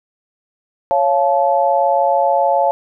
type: chord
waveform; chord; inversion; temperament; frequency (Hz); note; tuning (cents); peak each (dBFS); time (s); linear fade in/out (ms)
sine; Db augmented; none; just; 554.4 / 693 / 866.2; Db5 / F5 / A5; 0 / -14 / -27; -16; 0.91-2.71; 0
effects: none